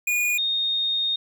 square / sine tone pair in turn, 2446 / 3695 Hz, D#7 / A#7, -30 / -16 cents, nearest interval perfect fifth, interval 714 cents, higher second, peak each -21 dBFS, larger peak neither, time 0.07-0.38 / 0.38-1.16 s, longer second, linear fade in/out 5 ms, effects 10-bit

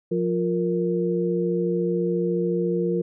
sine tone cluster, 176.9 / 352.3 / 466.4 Hz, F3 / F4 / A#4, +23 / +15 / +1 cents, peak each -25 dBFS, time 0.11-3.02 s, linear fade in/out 10 ms, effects none

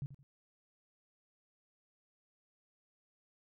sine tone with echo, 138.59 Hz, C#3, in tune, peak -36 dBFS, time 0.02-0.06 s, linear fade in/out 0 ms, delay 85 ms, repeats 2, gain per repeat -12 dB, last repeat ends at 0.23 s, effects none

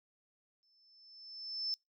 sine tone with exponential growth, 5280 Hz, E8, 2 cents sharp, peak -32 dBFS, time 0.63-1.74 s, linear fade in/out 0 ms, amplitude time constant 240 ms, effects noise-tail reverb RT60 0.2 s tail -26 dB re dry

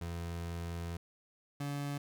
30% pulse tone pair in turn, 85 / 142.95 Hz, F2 / D3, -46 / -46 cents, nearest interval major sixth, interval 900 cents, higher second, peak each -35 / -33 dBFS, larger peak second, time 0.01-0.97 / 1.6-1.98 s, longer first, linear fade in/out 5 ms, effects none

